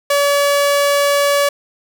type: tone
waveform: sawtooth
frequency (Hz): 570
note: C#5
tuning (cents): +48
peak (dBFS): -8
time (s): 0.1-1.49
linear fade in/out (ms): 5
effects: 8-bit